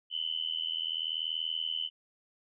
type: tone with amplitude modulation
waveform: sine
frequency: 3011 Hz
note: F#7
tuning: 30 cents sharp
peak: -27 dBFS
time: 0.1-1.9 s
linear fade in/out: 50 ms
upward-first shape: sine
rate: 80.7 Hz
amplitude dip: 100%
effects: none